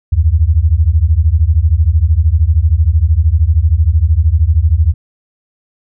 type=beating tone pair; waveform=sine; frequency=73.42 / 86.42 Hz; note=D2 / F2; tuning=0 / -18 cents; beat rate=13 Hz; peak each=-10 dBFS; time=0.12-4.94 s; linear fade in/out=10 ms; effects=none